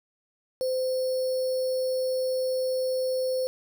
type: tone with sample-and-hold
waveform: sine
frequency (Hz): 515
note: C5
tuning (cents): -28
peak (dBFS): -24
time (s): 0.61-3.47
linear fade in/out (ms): 0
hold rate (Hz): 4900
effects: none